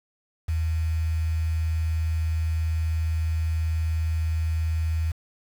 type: tone with quantisation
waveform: sine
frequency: 80.5 Hz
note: E2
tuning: 41 cents flat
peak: -22 dBFS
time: 0.48-5.12 s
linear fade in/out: 10 ms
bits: 7
effects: none